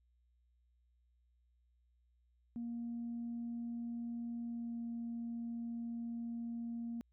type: tone with pitch glide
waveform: sine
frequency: 235.2 to 233.6 Hz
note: A#3 to A#3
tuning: +16 to +4 cents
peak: -38 dBFS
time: 2.56-7.01 s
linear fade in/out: 0 ms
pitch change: -12 cents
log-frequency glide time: 4.42-4.81 s
effects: tanh soft clip ceiling -35 dBFS + added 60 Hz sine -70 dBFS peak until 7.12 s